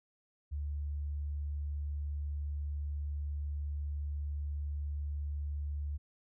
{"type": "tone", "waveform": "sine", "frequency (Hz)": 72.9, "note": "D2", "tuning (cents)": -12, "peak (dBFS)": -34, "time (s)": [0.51, 5.98], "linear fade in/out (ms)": 20, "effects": []}